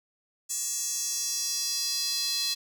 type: tone with high-pass filter sweep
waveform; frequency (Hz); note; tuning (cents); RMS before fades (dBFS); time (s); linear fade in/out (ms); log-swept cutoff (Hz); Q
square; 374.5; F#4; +21; -30; 0.49-2.55; 20; 7100 to 4100; 3.5
effects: none